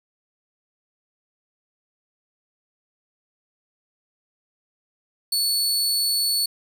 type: tone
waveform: sawtooth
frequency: 4435 Hz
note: C#8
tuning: in tune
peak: -17 dBFS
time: 5.32-6.46 s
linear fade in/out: 5 ms
effects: none